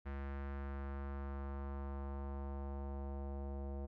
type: tone with low-pass filter sweep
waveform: square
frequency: 69.3 Hz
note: C#2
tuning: in tune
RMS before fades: -43 dBFS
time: 0.05-3.87 s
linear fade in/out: 20 ms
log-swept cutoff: 1800 to 650 Hz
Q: 1.7
effects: none